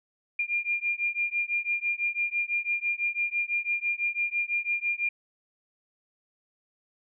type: beating tone pair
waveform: sine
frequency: 2401 / 2407 Hz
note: D7 / D7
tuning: +38 / +42 cents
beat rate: 6 Hz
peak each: -29 dBFS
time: 0.39-5.09 s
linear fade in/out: 5 ms
effects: none